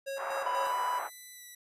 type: tone with tremolo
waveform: square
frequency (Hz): 547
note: C#5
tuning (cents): -23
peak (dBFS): -35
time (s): 0.06-0.73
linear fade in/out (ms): 20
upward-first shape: square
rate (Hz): 4.1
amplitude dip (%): 55
type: band-pass noise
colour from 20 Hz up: pink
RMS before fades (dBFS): -37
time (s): 0.16-1.1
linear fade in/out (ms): 50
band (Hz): 680 to 1500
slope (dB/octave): 24
type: tone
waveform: triangle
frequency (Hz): 990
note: B5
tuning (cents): +4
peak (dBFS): -28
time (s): 0.46-0.99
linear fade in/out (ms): 5
type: tone with pitch glide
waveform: 5% pulse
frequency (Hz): 1993 to 1962.2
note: B6 to B6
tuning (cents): +15 to -12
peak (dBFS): -37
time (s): 0.65-1.55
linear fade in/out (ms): 5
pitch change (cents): -27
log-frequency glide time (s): 1.33-1.44
effects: resampled to 32000 Hz